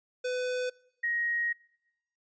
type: tone pair in turn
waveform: square / sine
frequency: 501 / 1883.3 Hz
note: B4 / A#6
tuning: +25 / +17 cents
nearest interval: octave + major seventh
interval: 2292 cents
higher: second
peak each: -30 / -27 dBFS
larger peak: second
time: 0.24-0.7 / 1.03-1.53 s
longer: second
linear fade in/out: 10 ms
effects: noise-tail reverb RT60 0.9 s tail -26 dB re dry + resampled to 16000 Hz